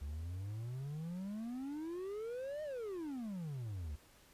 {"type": "exponential two-way sweep", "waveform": "triangle", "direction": "up then down", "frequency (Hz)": [68.7, 622.3, 68.7], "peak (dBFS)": -38, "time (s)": [0.01, 3.96], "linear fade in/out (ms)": 10, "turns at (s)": 2.63, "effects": ["pink hiss -64 dBFS RMS until 4.33 s", "resampled to 32000 Hz"]}